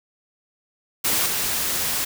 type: noise with level steps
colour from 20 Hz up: white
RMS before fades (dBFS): -21 / -24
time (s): 1.04-2.05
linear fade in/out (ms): 10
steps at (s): 1.26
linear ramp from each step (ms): 2
effects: none